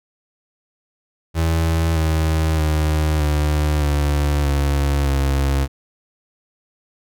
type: tone with pitch steps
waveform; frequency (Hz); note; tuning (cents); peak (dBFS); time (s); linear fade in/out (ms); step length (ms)
35% pulse; 81.7 / 79.37 / 77.11 / 74.92 / 72.79 / 70.71 / 68.7; E2 / D#2 / D#2 / D2 / D2 / C#2 / C#2; -15 / +35 / -15 / +35 / -15 / +35 / -15; -14; 1.34-5.68; 50; 620
effects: none